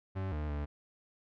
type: tone with pitch steps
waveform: 40% pulse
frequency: 95.4 / 75.3 / 73.2 Hz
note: G2 / D2 / D2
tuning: -47 / +44 / -5 cents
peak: -33 dBFS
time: 0.15-0.66 s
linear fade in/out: 20 ms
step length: 170 ms
effects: low-pass 2000 Hz 12 dB/octave